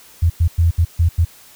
sine tone bursts at uneven times, 84 Hz, E2, 33 cents sharp, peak -10 dBFS, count 6, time 0.22-0.3 / 0.4-0.48 / 0.58-0.71 / 0.78-0.85 / 0.99-1.09 / 1.18-1.25 s, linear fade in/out 10 ms, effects white hiss -45 dBFS RMS until 1.55 s

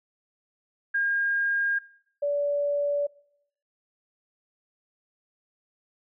sine tone pair in turn, 1617 / 576.2 Hz, G#6 / D5, -47 / -33 cents, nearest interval octave + tritone, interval 1786 cents, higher first, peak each -22 / -23 dBFS, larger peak first, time 0.94-1.79 / 2.22-3.07 s, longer neither, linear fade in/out 10 ms, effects noise-tail reverb RT60 0.7 s tail -22 dB re dry

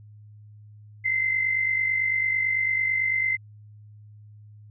sine tone pair together, 2025 / 2074 Hz, B6 / C7, +43 / -16 cents, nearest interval unison, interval 41 cents, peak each -30 / -22 dBFS, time 1.04-3.37 s, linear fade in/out 20 ms, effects added 105 Hz sine -45 dBFS peak until 4.7 s

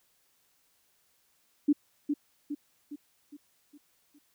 sine tone with echo, 291.6 Hz, D4, 12 cents flat, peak -19 dBFS, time 1.68-1.73 s, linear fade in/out 10 ms, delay 410 ms, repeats 6, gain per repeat -6 dB, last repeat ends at 4.19 s, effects white hiss -70 dBFS RMS until 4.34 s

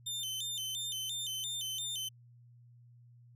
sawtooth tone with vibrato, 3322 Hz, G#7, in tune, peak -33 dBFS, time 0.06-2.09 s, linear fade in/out 10 ms, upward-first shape square, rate 2.9 Hz, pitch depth 140 cents each way, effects added 120 Hz sine -56 dBFS peak until 3.35 s

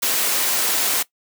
white high-pass noise, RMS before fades -20 dBFS, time 0.02-1.03 s, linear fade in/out 10 ms, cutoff 250 Hz, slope 12 dB/octave, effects noise-tail reverb RT60 0.1 s tail -19 dB re dry

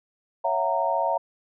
sine chord, F# dominant seventh, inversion second, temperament just, 555 / 666 / 740 / 925 Hz, C#5 / E5 / F#5 / A#5, +2 / +18 / 0 / -14 cents, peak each -29 / -26 / -29 / -25 dBFS, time 0.44-1.18 s, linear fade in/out 10 ms, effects none

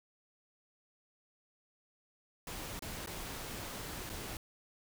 pink noise with dropouts, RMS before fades -43 dBFS, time 2.47-4.37 s, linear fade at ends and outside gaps 2 ms, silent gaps 2.793-2.822 / 3.062-3.072 / 4.094-4.098 s, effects none

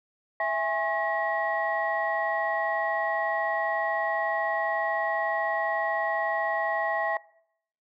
sine tone cluster, 659 / 823 / 1081 / 1909 Hz, E5 / G#5 / C#6 / A#6, -1 / -16 / -44 / +41 cents, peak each -28 / -30 / -33 / -29 dBFS, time 0.4-7.17 s, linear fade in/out 2 ms, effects noise-tail reverb RT60 0.7 s tail -22 dB re dry + tanh soft clip ceiling -15 dBFS

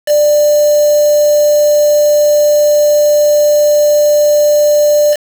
sine tone with quantisation, 593 Hz, D5, 17 cents sharp, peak -6 dBFS, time 0.06-5.17 s, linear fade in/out 50 ms, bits 3, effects none

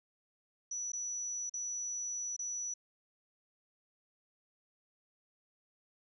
sine tone with dropouts, 5910 Hz, F#8, 3 cents flat, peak -36 dBFS, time 0.71-2.74 s, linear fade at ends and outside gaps 5 ms, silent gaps 0.92-0.932 / 1.496-1.538 / 2.365-2.391 s, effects none

